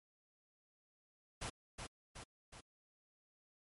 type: noise with echo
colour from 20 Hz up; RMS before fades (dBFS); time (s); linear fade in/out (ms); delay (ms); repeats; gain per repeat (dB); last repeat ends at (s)
pink; -43; 1.41-1.5; 10; 370; 3; -4; 2.61
effects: MP3 48 kbps